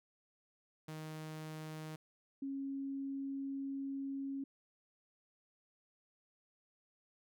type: tone pair in turn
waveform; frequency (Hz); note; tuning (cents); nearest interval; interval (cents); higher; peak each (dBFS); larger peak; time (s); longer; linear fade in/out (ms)
sawtooth / sine; 156.3 / 273.8; D#3 / C#4; +8 / -21; minor seventh; 971; second; -40 / -38; second; 0.88-1.96 / 2.42-4.44; second; 5
effects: none